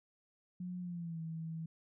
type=tone with pitch glide; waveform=sine; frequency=180 to 162.23 Hz; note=F#3 to E3; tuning=-47 to -27 cents; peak=-39 dBFS; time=0.6-1.66 s; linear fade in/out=5 ms; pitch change=-180 cents; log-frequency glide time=0.8-1.2 s; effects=none